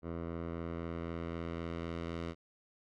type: tone with low-pass filter sweep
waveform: 10% pulse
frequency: 83.9 Hz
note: E2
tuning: 31 cents sharp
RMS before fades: -40 dBFS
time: 0.02-2.35 s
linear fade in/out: 50 ms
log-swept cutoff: 1200 to 4100 Hz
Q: 0.7
effects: none